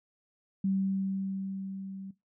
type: tone with level ramp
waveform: sine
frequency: 193.1 Hz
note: G3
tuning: 26 cents flat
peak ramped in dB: -25 to -40 dBFS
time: 0.64-2.11 s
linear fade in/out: 5 ms
effects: noise-tail reverb RT60 0.2 s tail -18 dB re dry